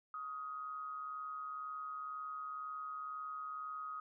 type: tone with amplitude modulation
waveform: sine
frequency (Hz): 1255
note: D#6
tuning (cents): +15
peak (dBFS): -39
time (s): 0.14-4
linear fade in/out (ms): 2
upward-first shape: sine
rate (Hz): 142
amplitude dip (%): 50
effects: none